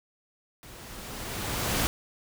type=noise with level ramp; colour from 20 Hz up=pink; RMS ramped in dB=-48 to -25 dBFS; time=0.63-1.87 s; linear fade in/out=0 ms; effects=none